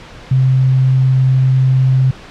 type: tone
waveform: sine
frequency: 130.81 Hz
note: C3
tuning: in tune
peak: -8 dBFS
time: 0.31-2.11 s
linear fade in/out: 5 ms
effects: pink hiss -35 dBFS RMS until 2.3 s + low-pass 4000 Hz 12 dB/octave